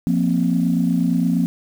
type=chord; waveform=sine; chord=F suspended fourth; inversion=none; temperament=equal; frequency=174.61 / 233.1 / 261.6 Hz; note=F3 / Bb3 / C4; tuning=0 / 0 / 0 cents; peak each=-18 / -20 / -20 dBFS; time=0.07-1.46 s; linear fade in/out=0 ms; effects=tanh soft clip ceiling -7 dBFS + 7-bit